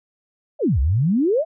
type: exponential two-way sweep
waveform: sine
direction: down then up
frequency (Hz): 687 to 61.74 to 687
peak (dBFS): -15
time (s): 0.59-1.45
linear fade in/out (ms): 50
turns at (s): 0.8
effects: none